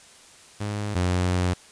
sawtooth tone pair in turn, 103.83 / 90.14 Hz, G#2 / F#2, 0 / -45 cents, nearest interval major second, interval 245 cents, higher first, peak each -23 / -17 dBFS, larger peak second, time 0.6-0.95 / 0.95-1.54 s, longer second, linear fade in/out 10 ms, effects white hiss -50 dBFS RMS until 1.71 s + resampled to 22050 Hz

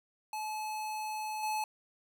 square tone with level steps, 860 Hz, A5, 40 cents flat, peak -36 / -32 dBFS, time 0.33-1.64 s, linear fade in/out 2 ms, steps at 1.43 s, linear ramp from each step 2 ms, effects none

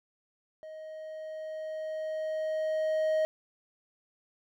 triangle tone with level ramp, 627 Hz, D#5, 13 cents sharp, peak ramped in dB -40 to -22 dBFS, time 0.63-3.25 s, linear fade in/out 0 ms, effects none

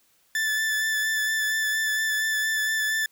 40% pulse tone with vibrato, 1753 Hz, A6, 7 cents flat, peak -22 dBFS, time 0.35-3.06 s, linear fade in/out 2 ms, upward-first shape sine, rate 4.3 Hz, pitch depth 17 cents each way, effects white hiss -64 dBFS RMS until 3.11 s

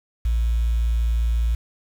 sine tone, 57.3 Hz, A#1, 29 cents flat, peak -16 dBFS, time 0.25-1.55 s, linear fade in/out 5 ms, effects tanh soft clip ceiling -15 dBFS + 7-bit

